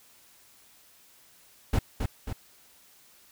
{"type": "noise with echo", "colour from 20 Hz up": "brown", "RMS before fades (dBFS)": -23, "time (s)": [1.73, 1.79], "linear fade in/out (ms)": 5, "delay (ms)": 270, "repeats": 2, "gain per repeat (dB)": -5, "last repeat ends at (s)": 2.33, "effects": ["white hiss -58 dBFS RMS until 3.31 s"]}